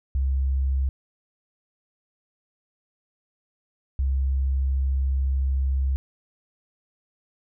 sine tone pair in turn, 66.9 / 66.9 Hz, C2 / C2, +39 / +39 cents, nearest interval unison, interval 0 cents, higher neither, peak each -20 dBFS, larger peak neither, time 0.15-0.89 / 3.99-5.96 s, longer second, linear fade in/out 0 ms, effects none

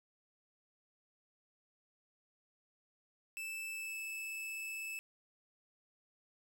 45% pulse tone with pitch glide, 2637 to 2622 Hz, E7 to E7, 0 to -10 cents, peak -40 dBFS, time 3.37-4.99 s, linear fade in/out 0 ms, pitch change -10 cents, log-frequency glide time 3.69-3.96 s, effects none

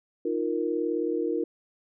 sine chord, Eb suspended second, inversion none, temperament just, 311.1 / 350 / 466.7 Hz, Eb4 / F4 / Bb4, 0 / +4 / +2 cents, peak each -30 / -29 / -29 dBFS, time 0.25-1.44 s, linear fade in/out 5 ms, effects none

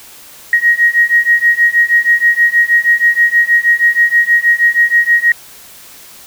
sine beating tone pair, 1883 / 1889.3 Hz, A#6 / A#6, +17 / +23 cents, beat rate 6.3 Hz, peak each -11 / -10 dBFS, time 0.53-5.32 s, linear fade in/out 2 ms, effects white hiss -37 dBFS RMS until 6.26 s

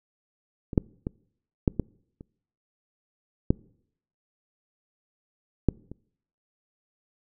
clicks, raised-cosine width 3 ms, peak -21 / -6 / -16 / -7 / -12 / -29 / -6 / -6 / -26 dBFS, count 9, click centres 0.732 / 0.778 / 1.069 / 1.678 / 1.797 / 2.209 / 3.505 / 5.687 / 5.916 s, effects noise-tail reverb RT60 0.7 s tail -25 dB re dry

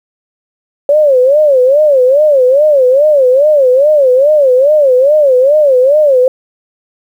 sine tone with vibrato, 554.4 Hz, C#5, in tune, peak -4 dBFS, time 0.89-6.28 s, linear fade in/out 2 ms, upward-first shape sine, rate 2.4 Hz, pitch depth 180 cents each way, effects 7-bit

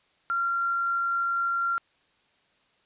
sine tone with quantisation, 1378 Hz, F6, 24 cents flat, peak -24 dBFS, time 0.3-1.78 s, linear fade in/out 0 ms, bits 6, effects white hiss -66 dBFS RMS until 2.85 s + resampled to 8000 Hz

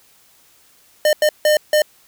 square tone bursts at uneven times, 606 Hz, D#5, 46 cents flat, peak -12 dBFS, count 4, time 1.05-1.13 / 1.22-1.29 / 1.45-1.57 / 1.73-1.82 s, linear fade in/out 2 ms, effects white hiss -53 dBFS RMS until 2.07 s

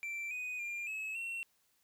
triangle tone with pitch steps, 2346 / 2491 / 2397 / 2581 / 2719 Hz, D7 / D#7 / D7 / E7 / F7, -2 / +1 / +35 / -37 / -47 cents, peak -36 dBFS, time 0.03-1.43 s, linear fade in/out 0 ms, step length 280 ms, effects white hiss -74 dBFS RMS until 1.83 s

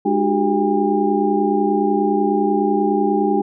sine tone cluster, 207.4 / 301.2 / 367.7 / 397.7 / 806 Hz, G#3 / D4 / F#4 / G4 / G5, -2 / +44 / -11 / +25 / +48 cents, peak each -21 dBFS, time 0.05-3.42 s, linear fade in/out 10 ms, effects none

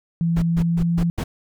sine tone with pitch glide, 167.5 to 169.84 Hz, E3 to F3, +28 to -48 cents, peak -17 dBFS, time 0.21-1.1 s, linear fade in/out 0 ms, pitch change +24 cents, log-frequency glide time 0.46-0.96 s
brown noise bursts, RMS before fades -24 dBFS, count 5, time 0.36-1.24 s, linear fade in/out 10 ms, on 64 ms, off 140 ms
effects none

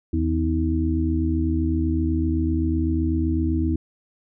harmonic tone with a mistuned harmonic, 80.3 Hz, E2, 45 cents flat, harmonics 1 / 2 / 3 / 4, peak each -22 / -32 / -26 / -24 dBFS, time 0.13-3.76 s, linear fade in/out 5 ms, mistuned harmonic 3, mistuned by +87 cents, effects none

